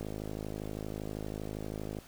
click train, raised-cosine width 2 ms, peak -25 dBFS, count 105, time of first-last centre 0.01-1.987 s, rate 52.6 Hz, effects pink hiss -55 dBFS RMS until 2.07 s

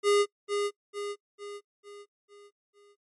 square tone with echo, 408.4 Hz, G#4, 29 cents flat, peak -21 dBFS, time 0.03-0.26 s, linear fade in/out 50 ms, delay 450 ms, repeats 6, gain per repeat -6 dB, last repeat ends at 2.96 s, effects noise-tail reverb RT60 0.1 s tail -25 dB re dry + MP3 48 kbps

